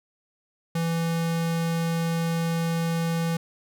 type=tone; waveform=square; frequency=166.2 Hz; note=E3; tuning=15 cents sharp; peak=-24 dBFS; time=0.75-3.37 s; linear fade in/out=5 ms; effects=none